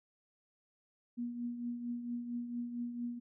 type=tone with tremolo; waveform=sine; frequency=239.8 Hz; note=A#3; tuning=49 cents sharp; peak=-34 dBFS; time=1.17-3.2 s; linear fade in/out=20 ms; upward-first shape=triangle; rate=4.4 Hz; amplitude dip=60%; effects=none